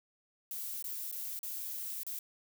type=noise with dropouts; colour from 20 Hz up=violet; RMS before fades=-40 dBFS; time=0.51-2.19 s; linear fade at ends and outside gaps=1 ms; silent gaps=0.825-0.842 / 1.115-1.125 / 1.391-1.431 / 2.033-2.066 s; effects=none